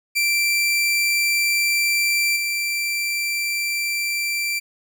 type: tone with level steps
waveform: sawtooth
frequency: 2349 Hz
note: D7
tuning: in tune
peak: -14 / -18 dBFS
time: 0.15-4.6 s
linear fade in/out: 20 ms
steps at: 2.36 s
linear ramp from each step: 5 ms
effects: none